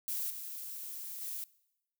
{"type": "noise with level steps", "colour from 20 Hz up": "violet", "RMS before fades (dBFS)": [-36, -43, -40], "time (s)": [0.08, 1.44], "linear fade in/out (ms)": 0, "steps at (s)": [0.3, 1.21], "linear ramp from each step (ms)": 5, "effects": ["noise-tail reverb RT60 0.9 s tail -22 dB re dry"]}